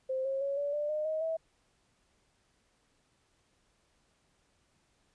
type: tone with pitch steps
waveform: sine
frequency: 523.3 / 539.6 / 556.3 / 573.6 / 591.5 / 609.9 / 628.8 / 648.4 Hz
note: C5 / C#5 / C#5 / D5 / D5 / D#5 / D#5 / E5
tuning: 0 / -47 / +6 / -41 / +12 / -35 / +18 / -29 cents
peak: -30 dBFS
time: 0.09-1.37 s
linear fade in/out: 10 ms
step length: 160 ms
effects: pink hiss -72 dBFS RMS until 5.14 s + resampled to 22050 Hz